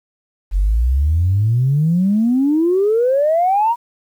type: exponential sweep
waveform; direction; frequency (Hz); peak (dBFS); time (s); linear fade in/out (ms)
sine; up; 44.23 to 971; -11; 0.51-3.76; 50
effects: tanh soft clip ceiling -7 dBFS + 8-bit